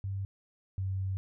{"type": "tone pair in turn", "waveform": "sine", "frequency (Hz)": [97.6, 95.54], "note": ["G2", "G2"], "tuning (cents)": [-7, -44], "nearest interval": "unison", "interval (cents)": 37, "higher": "first", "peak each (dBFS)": [-32, -30], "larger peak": "second", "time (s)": [[0.04, 0.25], [0.78, 1.17]], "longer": "second", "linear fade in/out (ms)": 0, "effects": []}